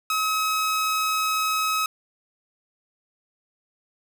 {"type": "tone", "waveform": "sawtooth", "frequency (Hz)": 1278, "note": "D#6", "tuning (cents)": 46, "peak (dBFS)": -18, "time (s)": [0.1, 1.86], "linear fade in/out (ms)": 2, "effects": []}